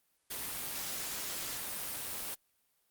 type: noise with amplitude modulation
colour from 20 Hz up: white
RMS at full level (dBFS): -37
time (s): 0.3-2.35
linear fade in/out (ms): 10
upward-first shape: sine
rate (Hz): 193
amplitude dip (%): 40
effects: white hiss -75 dBFS RMS until 2.9 s + Opus 32 kbps